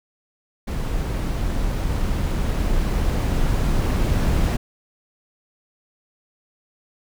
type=noise with level ramp; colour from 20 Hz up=brown; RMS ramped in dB=-24 to -18 dBFS; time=0.67-4.57 s; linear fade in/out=10 ms; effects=none